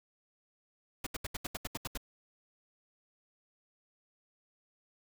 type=noise bursts; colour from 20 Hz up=pink; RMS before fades=-37 dBFS; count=10; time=1.04-1.975 s; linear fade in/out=5 ms; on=26 ms; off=75 ms; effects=none